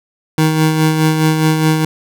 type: tone with tremolo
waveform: 25% pulse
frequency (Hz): 157.1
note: D#3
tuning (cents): +17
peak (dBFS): -5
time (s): 0.38-1.85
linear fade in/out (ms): 2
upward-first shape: sine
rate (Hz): 4.8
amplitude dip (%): 45
effects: none